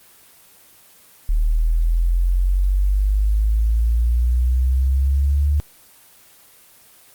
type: exponential sweep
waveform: sine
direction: up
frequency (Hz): 38 to 73.6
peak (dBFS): -14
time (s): 1.29-5.6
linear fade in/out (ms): 0
effects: white hiss -49 dBFS RMS until 7.14 s + Opus 24 kbps